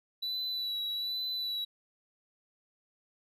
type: tone with vibrato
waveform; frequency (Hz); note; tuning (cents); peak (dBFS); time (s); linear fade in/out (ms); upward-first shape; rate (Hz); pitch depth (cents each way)
triangle; 3951; B7; 0; -31; 0.22-1.65; 10; sine; 1.2; 27
effects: none